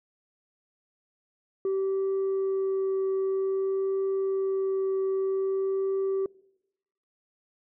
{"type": "tone with vibrato", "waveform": "sine", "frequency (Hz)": 385.7, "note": "G4", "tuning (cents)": -28, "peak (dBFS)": -22, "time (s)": [1.65, 6.26], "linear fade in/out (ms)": 2, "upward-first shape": "triangle", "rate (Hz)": 0.52, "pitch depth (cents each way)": 8, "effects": ["noise-tail reverb RT60 0.9 s tail -24 dB re dry", "tanh soft clip ceiling -23 dBFS"]}